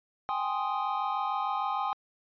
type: chord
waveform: triangle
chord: Ab major seventh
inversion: third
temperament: equal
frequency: 784 / 830.6 / 1046.5 / 1244.5 Hz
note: G5 / Ab5 / C6 / Eb6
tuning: 0 / 0 / 0 / 0 cents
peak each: -32 dBFS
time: 0.29-1.93 s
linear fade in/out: 0 ms
effects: resampled to 11025 Hz